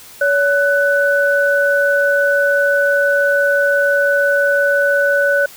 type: tone pair together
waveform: sine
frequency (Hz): 567 / 1492.9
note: C#5 / F#6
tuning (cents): +39 / +15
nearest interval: octave + perfect fourth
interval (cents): 1676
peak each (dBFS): -14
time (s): 0.21-5.46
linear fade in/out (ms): 5
effects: white hiss -39 dBFS RMS until 5.56 s